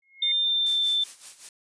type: tone with exponential growth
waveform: sine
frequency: 2157 Hz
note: C#7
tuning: 48 cents flat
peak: -29 dBFS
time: 0.02-0.32 s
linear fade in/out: 5 ms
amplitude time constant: 64 ms
type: tone with pitch glide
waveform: sine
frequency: 3600 to 3546 Hz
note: A7 to A7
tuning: +39 to +13 cents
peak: -21 dBFS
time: 0.22-1.04 s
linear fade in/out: 5 ms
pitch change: -26 cents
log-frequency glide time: 0.41-0.89 s
type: noise with tremolo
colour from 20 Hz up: blue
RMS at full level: -38 dBFS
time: 0.66-1.49 s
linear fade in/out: 2 ms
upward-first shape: sine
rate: 5.3 Hz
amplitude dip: 75%
effects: resampled to 22050 Hz